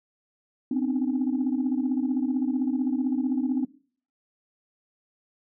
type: tone cluster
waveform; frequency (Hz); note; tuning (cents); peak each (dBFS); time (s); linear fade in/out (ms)
sine; 252.5 / 268.2 / 303.8; B3 / C4 / D#4; +39 / +43 / -41; -25 / -27 / -29; 0.71-3.65; 5
effects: noise-tail reverb RT60 0.5 s tail -21 dB re dry + tanh soft clip ceiling -17 dBFS